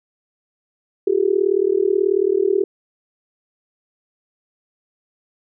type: tone with amplitude modulation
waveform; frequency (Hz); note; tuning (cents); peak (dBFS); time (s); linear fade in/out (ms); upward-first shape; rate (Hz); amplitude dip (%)
sine; 392; G4; 0; -10; 1.07-2.64; 5; sine; 38.4; 100
effects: none